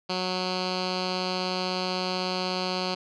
10% pulse tone with low-pass filter, 183.8 Hz, F#3, 11 cents flat, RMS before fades -29 dBFS, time 0.09-2.95 s, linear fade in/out 10 ms, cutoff 4300 Hz, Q 4.8, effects none

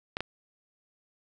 clicks, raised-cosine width 0.3 ms, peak -15 dBFS, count 2, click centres 0.169 / 0.206 s, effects none

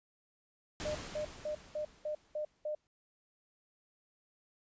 pink noise with exponential decay, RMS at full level -40 dBFS, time 0.8-2.87 s, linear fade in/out 0 ms, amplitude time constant 450 ms
sine tone bursts, 605 Hz, D#5, 49 cents flat, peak -34 dBFS, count 7, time 0.85-2.75 s, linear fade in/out 5 ms, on 100 ms, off 200 ms
effects resampled to 16000 Hz

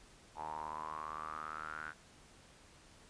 sawtooth tone with band-pass filter sweep, 77.5 Hz, D#2, 6 cents flat, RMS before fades -44 dBFS, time 0.35-1.94 s, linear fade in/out 50 ms, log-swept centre 870 to 1500 Hz, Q 9.8, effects pink hiss -61 dBFS RMS until 3.09 s + resampled to 22050 Hz

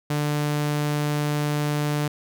sawtooth tone, 148 Hz, D3, 14 cents sharp, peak -18 dBFS, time 0.1-2.08 s, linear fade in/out 5 ms, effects none

